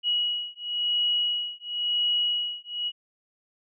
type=beating tone pair; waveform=sine; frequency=2911 / 2911.96 Hz; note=F#7 / F#7; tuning=-29 / -28 cents; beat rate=0.96 Hz; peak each=-27 dBFS; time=0.03-2.92 s; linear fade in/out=50 ms; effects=none